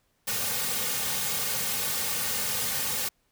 white noise with comb filter, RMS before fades -29 dBFS, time 0.27-3.09 s, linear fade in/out 10 ms, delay 3 ms, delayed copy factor -0.9, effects pink hiss -71 dBFS RMS until 3.31 s

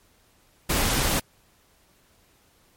pink noise, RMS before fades -23 dBFS, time 0.69-1.2 s, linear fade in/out 10 ms, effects pink hiss -61 dBFS RMS until 2.76 s + MP3 64 kbps

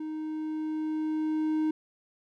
triangle tone with level ramp, 311.1 Hz, D#4, in tune, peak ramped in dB -31 to -22 dBFS, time 0-1.71 s, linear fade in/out 5 ms, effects none

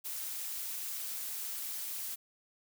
blue noise with amplitude modulation, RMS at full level -37 dBFS, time 0.04-2.16 s, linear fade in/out 20 ms, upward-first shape sine, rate 217 Hz, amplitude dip 50%, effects none

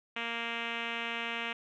5% pulse tone with low-pass filter, 232.5 Hz, A#3, 4 cents flat, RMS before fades -36 dBFS, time 0.16-1.53 s, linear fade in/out 5 ms, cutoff 2800 Hz, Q 2.8, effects none

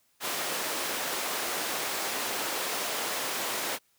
pink high-pass noise, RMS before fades -32 dBFS, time 0.2-3.79 s, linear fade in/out 50 ms, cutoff 440 Hz, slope 12 dB/octave, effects white hiss -69 dBFS RMS until 3.98 s

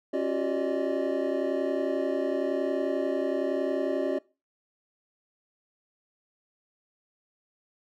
triangle tone cluster, 274.3 / 354 / 385 / 579 / 620 Hz, C#4 / F4 / G4 / D5 / D#5, -18 / +23 / -31 / -25 / -6 cents, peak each -30 dBFS, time 0.13-4.19 s, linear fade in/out 10 ms, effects noise-tail reverb RT60 0.3 s tail -21 dB re dry

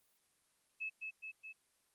sine tone with echo, 2598 Hz, E7, 26 cents flat, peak -38 dBFS, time 0.8-0.9 s, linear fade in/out 20 ms, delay 210 ms, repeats 3, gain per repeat -3 dB, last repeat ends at 1.53 s, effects white hiss -75 dBFS RMS until 1.94 s + Opus 24 kbps

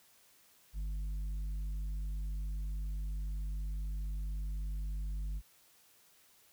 sine tone with tanh clipping, 50 Hz, G1, 35 cents sharp, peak -36 dBFS, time 0.73-5.42 s, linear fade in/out 50 ms, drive 6 dB, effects white hiss -65 dBFS RMS until 6.52 s

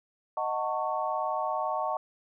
sine chord, D# half-diminished seventh, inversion none, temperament equal with one note detuned, 622.3 / 740 / 894.9 / 1108.7 Hz, D#5 / F#5 / A5 / C#6, 0 / 0 / +29 / 0 cents, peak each -33 dBFS, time 0.37-1.97 s, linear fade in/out 2 ms, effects none

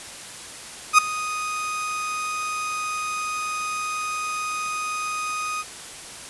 30% pulse tone with ADSR envelope, 1244.5 Hz, D#6, in tune, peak -5 dBFS, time 0.93-5.64 s, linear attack 53 ms, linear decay 5 ms, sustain -18 dB, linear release 38 ms, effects white hiss -38 dBFS RMS until 6.29 s + resampled to 24000 Hz

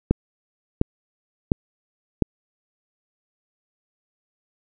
click train, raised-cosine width 3 ms, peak -3 dBFS, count 4, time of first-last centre 0.11-2.223 s, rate 1.42 Hz, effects none

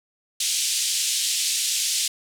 white band-pass noise, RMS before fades -24 dBFS, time 0.4-2.08 s, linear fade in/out 5 ms, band 2800 to 9100 Hz, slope 24 dB/octave, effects none

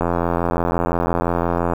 click train, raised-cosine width 1 ms, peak -5 dBFS, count 149, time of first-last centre 0.01-1.735 s, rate 85.8 Hz, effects 7-bit

